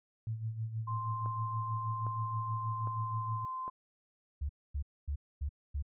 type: tone with tremolo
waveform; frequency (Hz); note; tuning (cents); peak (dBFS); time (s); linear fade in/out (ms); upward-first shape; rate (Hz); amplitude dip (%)
sine; 111.5; A2; +23; -32; 0.27-3.45; 0; sine; 6.3; 65
type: tone with pitch glide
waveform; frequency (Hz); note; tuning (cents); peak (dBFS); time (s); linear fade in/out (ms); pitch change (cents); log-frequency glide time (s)
sine; 1046.5 to 1035.7; C6 to C6; 0 to -18; -36; 0.87-3.7; 10; -18; 2.48-3.59
type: click train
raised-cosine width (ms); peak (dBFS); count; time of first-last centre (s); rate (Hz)
1; -32; 4; 1.26-3.679; 1.24
type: tone bursts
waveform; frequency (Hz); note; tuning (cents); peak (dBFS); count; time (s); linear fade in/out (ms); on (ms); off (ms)
sine; 71.6; D2; -43; -32; 5; 4.41-5.825; 10; 83; 250
effects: none